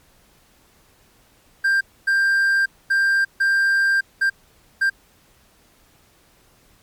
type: tone bursts at uneven times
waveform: triangle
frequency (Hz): 1587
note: G6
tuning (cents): +21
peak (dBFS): -13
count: 6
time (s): 1.64-1.81 / 2.07-2.66 / 2.9-3.25 / 3.4-4.01 / 4.21-4.3 / 4.81-4.9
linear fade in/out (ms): 10
effects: pink hiss -56 dBFS RMS until 6.82 s + MP3 96 kbps